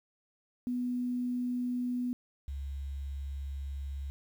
sine tone pair in turn, 246.9 / 69.28 Hz, B3 / C#2, 0 / 0 cents, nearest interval octave + minor seventh, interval 2200 cents, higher first, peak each -30 / -35 dBFS, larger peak first, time 0.67-2.13 / 2.48-4.1 s, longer second, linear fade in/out 0 ms, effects 10-bit

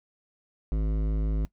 triangle tone with hard clipping, 52.9 Hz, G#1, 33 cents sharp, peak -26 dBFS, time 0.72-1.45 s, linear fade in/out 0 ms, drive 18 dB, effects noise-tail reverb RT60 0.1 s tail -19 dB re dry

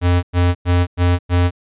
square tone bursts, 88.4 Hz, F2, 22 cents sharp, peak -12 dBFS, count 5, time 0.01-1.51 s, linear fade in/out 50 ms, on 220 ms, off 100 ms, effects resampled to 8000 Hz

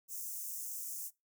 white high-pass noise, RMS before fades -42 dBFS, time 0.08-1.11 s, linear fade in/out 50 ms, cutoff 6000 Hz, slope 48 dB/octave, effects noise-tail reverb RT60 0.2 s tail -21 dB re dry

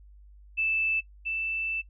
sine tone pair in turn, 2637 / 2650 Hz, E7 / E7, 0 / +9 cents, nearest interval unison, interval 9 cents, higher second, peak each -24 / -28 dBFS, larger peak first, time 0.57-1.01 / 1.25-1.82 s, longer second, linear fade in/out 20 ms, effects noise-tail reverb RT60 0.1 s tail -18 dB re dry + added 50 Hz sine -49 dBFS peak until 1.89 s

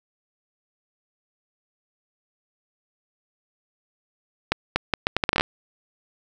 accelerating click train, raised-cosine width 0.3 ms, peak -3 dBFS, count 12, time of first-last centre 4.52-5.409 s, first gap 240 ms, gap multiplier 0.74, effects 7-bit

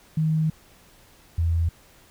sine tone pair in turn, 157.4 / 83.38 Hz, D#3 / E2, +20 / +20 cents, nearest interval major seventh, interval 1100 cents, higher first, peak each -19 dBFS, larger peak neither, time 0.17-0.5 / 1.38-1.69 s, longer first, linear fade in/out 5 ms, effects pink hiss -54 dBFS RMS until 2.1 s

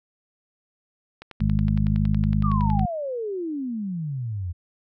click train, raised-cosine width 0.3 ms, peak -23 dBFS, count 18, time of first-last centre 1.22-2.794 s, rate 10.8 Hz
harmonic tone, 51.7 Hz, G#1, 7 cents flat, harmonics 1 / 2 / 3 / 4, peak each -24 / -24 / -24 / -24 dBFS, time 1.4-2.86 s, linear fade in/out 10 ms
sine exponential sweep, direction down, 1244.5 to 82.9 Hz, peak -26 dBFS, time 2.43-4.53 s, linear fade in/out 20 ms
effects none

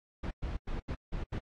brown noise bursts at uneven times, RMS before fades -35 dBFS, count 6, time 0.23-0.31 / 0.42-0.57 / 0.67-0.8 / 0.88-0.95 / 1.12-1.24 / 1.32-1.39 s, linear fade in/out 10 ms, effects low-pass 4000 Hz 12 dB/octave + AAC 32 kbps

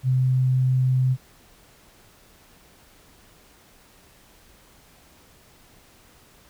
sine tone, 129 Hz, C3, 24 cents flat, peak -17 dBFS, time 0.03-1.17 s, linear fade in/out 50 ms, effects pink hiss -54 dBFS RMS until 6.49 s

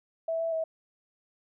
sine tone with pitch steps, 655 / 660 / 645 Hz, E5 / E5 / E5, -11 / +2 / -38 cents, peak -27 dBFS, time 0.28-0.64 s, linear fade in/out 5 ms, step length 120 ms, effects none

